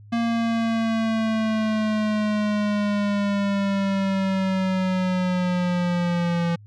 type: linear sweep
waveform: square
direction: down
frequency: 233.1 to 169.5 Hz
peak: -21 dBFS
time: 0.12-6.56 s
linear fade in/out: 10 ms
effects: added 104 Hz sine -43 dBFS peak until 6.66 s + low-pass 4000 Hz 12 dB/octave